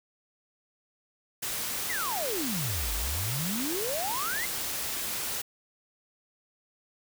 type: noise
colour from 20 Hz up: white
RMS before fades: -33 dBFS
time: 1.42-5.42 s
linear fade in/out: 10 ms
type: exponential two-way sweep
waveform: sine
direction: down then up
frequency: 2146 to 46.56 to 2146 Hz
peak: -31 dBFS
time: 1.89-4.46 s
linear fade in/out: 10 ms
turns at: 2.93 s
effects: none